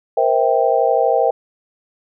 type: chord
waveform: sine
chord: C dominant seventh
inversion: third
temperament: just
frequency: 470.9 / 523.3 / 654.1 / 784.9 Hz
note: Bb4 / C5 / E5 / G5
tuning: +18 / 0 / -14 / +2 cents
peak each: -18 dBFS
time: 0.17-1.31 s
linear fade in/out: 5 ms
effects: none